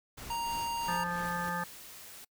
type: noise with tremolo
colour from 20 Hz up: pink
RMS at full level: -44 dBFS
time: 0.17-1.5 s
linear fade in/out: 10 ms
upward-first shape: sine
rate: 3.1 Hz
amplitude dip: 50%
type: tone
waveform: square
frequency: 933 Hz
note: A#5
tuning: 1 cent sharp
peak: -33 dBFS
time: 0.3-1.04 s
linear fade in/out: 5 ms
type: harmonic tone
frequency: 174.61 Hz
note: F3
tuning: in tune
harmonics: 1 / 3 / 5 / 7 / 9 / 10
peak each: -38 / -43 / -37 / -38 / -41 / -40 dBFS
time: 0.88-1.64 s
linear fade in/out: 5 ms
type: noise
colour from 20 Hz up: white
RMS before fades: -49 dBFS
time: 1.24-2.25 s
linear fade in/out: 10 ms
effects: noise-tail reverb RT60 0.1 s tail -25 dB re dry